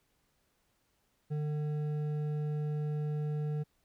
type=tone with hard clipping; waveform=triangle; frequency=150 Hz; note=D3; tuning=37 cents sharp; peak=-33 dBFS; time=1.3-3.64 s; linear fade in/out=20 ms; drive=11 dB; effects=pink hiss -75 dBFS RMS until 3.84 s